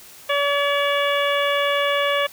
harmonic tone, 570 Hz, C#5, 48 cents sharp, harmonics 1 / 2 / 3 / 4 / 5 / 6, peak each -21 / -24 / -26 / -27 / -28 / -29 dBFS, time 0.29-2.27 s, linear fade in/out 10 ms, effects white hiss -44 dBFS RMS until 2.32 s

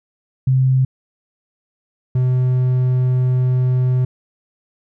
sine / triangle tone pair in turn, 130.81 / 127.09 Hz, C3 / C3, 0 / -50 cents, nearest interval unison, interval 50 cents, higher first, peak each -11 dBFS, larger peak neither, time 0.47-0.85 / 2.15-4.05 s, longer second, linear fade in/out 5 ms, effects none

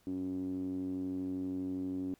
5% pulse tone with low-pass filter, 92.5 Hz, F#2, in tune, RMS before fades -37 dBFS, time 0.07-2.14 s, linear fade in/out 0 ms, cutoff 290 Hz, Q 8, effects pink hiss -69 dBFS RMS until 2.19 s

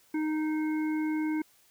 harmonic tone, 309.6 Hz, D#4, 9 cents flat, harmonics 1 / 3 / 5 / 7, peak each -27 / -42 / -45 / -43 dBFS, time 0.14-1.42 s, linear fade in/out 5 ms, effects white hiss -63 dBFS RMS until 1.7 s

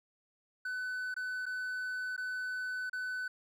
triangle tone with dropouts, 1504 Hz, F#6, 28 cents sharp, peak -33 dBFS, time 0.65-3.28 s, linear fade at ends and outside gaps 5 ms, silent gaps 1.142-1.164 / 1.457-1.463 / 2.165-2.177 / 2.897-2.93 s, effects none

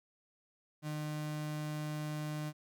35% pulse tone, 151.6 Hz, D#3, 45 cents flat, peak -35 dBFS, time 0.82-2.53 s, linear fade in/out 50 ms, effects none

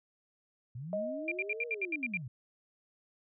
sine linear two-way sweep, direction up then down, 112.3 to 481.7 to 112.3 Hz, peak -39 dBFS, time 0.75-2.28 s, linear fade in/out 5 ms, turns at 1.66 s
sine tone with exponential decay, 625 Hz, D#5, 8 cents sharp, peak -30 dBFS, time 0.93-2.22 s, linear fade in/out 1 ms, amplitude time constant 280 ms
sine tone bursts, 2383 Hz, D7, 25 cents sharp, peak -30 dBFS, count 9, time 1.28-2.172 s, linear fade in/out 2 ms, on 36 ms, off 71 ms
effects none

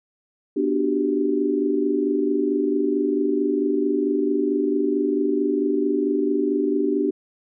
sine chord, G major seventh, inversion first, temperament just, 245 / 294 / 367.5 / 392 Hz, B3 / D4 / F#4 / G4, -14 / +2 / -12 / 0 cents, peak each -27 / -22 / -27 / -23 dBFS, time 0.56-7.11 s, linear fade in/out 10 ms, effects none

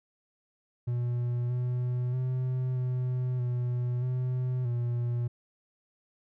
triangle tone with pitch steps, 121.2 / 123.9 / 128 / 126.3 / 122.8 / 126.8 / 120.1 Hz, B2 / B2 / C3 / B2 / B2 / B2 / B2, -32 / +6 / -38 / +39 / -9 / +46 / -48 cents, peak -25 dBFS, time 0.87-5.28 s, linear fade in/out 10 ms, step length 630 ms, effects none

